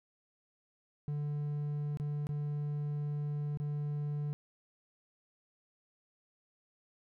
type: tone with dropouts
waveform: triangle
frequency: 147 Hz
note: D3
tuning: 2 cents sharp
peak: -31 dBFS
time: 1.08-4.33 s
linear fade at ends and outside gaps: 0 ms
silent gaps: 1.972-1.999 / 2.269-2.291 / 3.573-3.6 s
effects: none